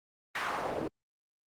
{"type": "noise with band-pass filter sweep", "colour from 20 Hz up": "pink", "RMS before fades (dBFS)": -34, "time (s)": [0.35, 0.88], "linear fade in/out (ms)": 5, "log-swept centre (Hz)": [1900, 340], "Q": 1.7, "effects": ["Opus 24 kbps"]}